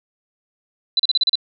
sine tone bursts, 3992 Hz, B7, 18 cents sharp, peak -13 dBFS, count 7, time 0.97-1.355 s, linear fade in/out 2 ms, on 25 ms, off 35 ms, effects none

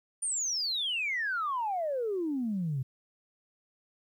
sine exponential sweep, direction down, 9370 to 124.9 Hz, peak -28 dBFS, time 0.22-2.83 s, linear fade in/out 10 ms, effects tanh soft clip ceiling -24 dBFS + 11-bit

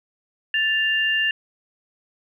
sine tone pair together, 1760.1 / 2794 Hz, A6 / F7, 0 / 0 cents, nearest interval minor sixth, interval 800 cents, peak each -21 dBFS, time 0.54-1.31 s, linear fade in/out 2 ms, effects none

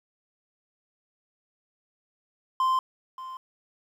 triangle tone with echo, 1041 Hz, C6, 9 cents flat, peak -19 dBFS, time 2.6-2.79 s, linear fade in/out 2 ms, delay 580 ms, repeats 1, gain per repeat -15 dB, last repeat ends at 3.37 s, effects 10-bit

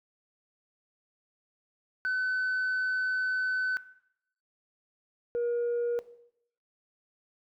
sine tone pair in turn, 1512 / 476.3 Hz, F#6 / A#4, +37 / +37 cents, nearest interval octave + minor sixth, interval 2000 cents, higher first, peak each -25 dBFS, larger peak neither, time 2.05-3.77 / 5.35-5.99 s, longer first, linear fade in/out 0 ms, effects noise-tail reverb RT60 0.7 s tail -17 dB re dry + tanh soft clip ceiling -25 dBFS

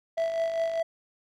triangle tone with tremolo, 660 Hz, E5, 2 cents sharp, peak -21 dBFS, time 0.17-0.83 s, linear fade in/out 10 ms, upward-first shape triangle, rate 5 Hz, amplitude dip 55%
click train, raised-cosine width 0.2 ms, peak -28 dBFS, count 32, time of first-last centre 0.18-0.796 s, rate 50.3 Hz
effects none

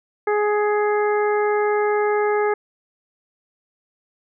harmonic tone, 417.8 Hz, G#4, 10 cents sharp, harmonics 1 / 2 / 3 / 4 / 5, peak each -18 / -24 / -28 / -30 / -32 dBFS, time 0.27-2.54 s, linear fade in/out 5 ms, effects none

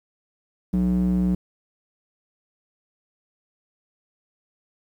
square tone with band-pass filter, 61.1 Hz, B1, 18 cents flat, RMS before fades -21 dBFS, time 0.73-1.35 s, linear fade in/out 5 ms, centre 210 Hz, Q 5, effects 9-bit

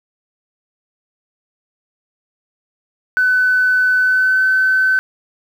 sine tone with pitch glide, 1505 to 1525.1 Hz, F#6 to G6, +29 to -48 cents, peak -10 dBFS, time 3.17-4.99 s, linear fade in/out 0 ms, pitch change +23 cents, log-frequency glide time 3.98-4.45 s, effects tanh soft clip ceiling -6 dBFS + 7-bit

